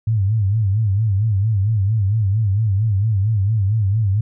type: tone with vibrato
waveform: sine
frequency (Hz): 103.83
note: G#2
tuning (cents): 0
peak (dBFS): -14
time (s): 0.07-4.21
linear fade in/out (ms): 5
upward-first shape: sine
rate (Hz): 4.4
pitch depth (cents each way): 150
effects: none